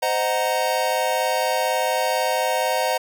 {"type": "chord", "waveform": "square", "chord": "C half-diminished seventh", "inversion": "none", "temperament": "equal with one note detuned", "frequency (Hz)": [518.1, 622.3, 740, 932.3], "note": ["C5", "Eb5", "Gb5", "Bb5"], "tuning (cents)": [-17, 0, 0, 0], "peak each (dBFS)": -26, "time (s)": [0.02, 2.98], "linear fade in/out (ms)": 10, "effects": []}